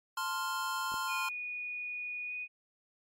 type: chord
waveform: square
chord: F major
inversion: first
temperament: equal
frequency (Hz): 880 / 1046.5 / 1396.9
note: A5 / C6 / F6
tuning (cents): 0 / 0 / 0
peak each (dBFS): -42 / -36 / -38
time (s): 0.17-1.29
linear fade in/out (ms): 5
type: clicks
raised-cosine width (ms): 2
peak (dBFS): -41 / -34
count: 2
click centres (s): 0.92 / 0.941
type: tone with pitch glide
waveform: sine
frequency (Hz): 2462 to 2479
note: D#7 to D#7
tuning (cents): -19 to -7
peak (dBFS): -36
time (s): 1.07-2.48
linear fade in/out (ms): 50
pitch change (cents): +12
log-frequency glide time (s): 2.26-2.35
effects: MP3 64 kbps